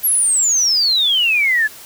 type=exponential sweep; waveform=sine; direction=down; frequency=11840 to 1679 Hz; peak=-12 dBFS; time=0.03-1.68 s; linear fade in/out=20 ms; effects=white hiss -38 dBFS RMS until 1.85 s